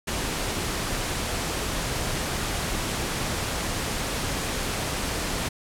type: noise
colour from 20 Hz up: pink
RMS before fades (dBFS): -28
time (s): 0.07-5.49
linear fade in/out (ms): 10
effects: low-pass 11000 Hz 12 dB/octave